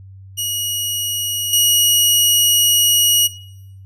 15% pulse tone with level steps, 2900 Hz, F#7, 35 cents flat, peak -12 / -4 dBFS, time 0.37-3.28 s, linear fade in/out 20 ms, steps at 1.53 s, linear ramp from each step 2 ms, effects noise-tail reverb RT60 0.9 s tail -20 dB re dry + added 96 Hz sine -36 dBFS peak until 3.85 s

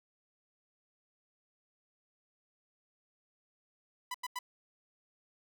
sawtooth tone bursts, 995 Hz, B5, 13 cents sharp, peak -32 dBFS, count 3, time 4.11-4.39 s, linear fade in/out 5 ms, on 34 ms, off 89 ms, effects none

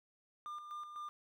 triangle tone with tremolo, 1201 Hz, D6, 38 cents sharp, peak -40 dBFS, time 0.46-1.09 s, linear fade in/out 0 ms, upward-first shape square, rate 4 Hz, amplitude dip 50%, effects none

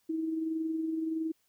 sine tone with amplitude modulation, 321.1 Hz, E4, 45 cents flat, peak -28 dBFS, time 0.09-1.32 s, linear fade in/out 10 ms, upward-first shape sine, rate 21.5 Hz, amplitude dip 40%, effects white hiss -73 dBFS RMS until 1.48 s

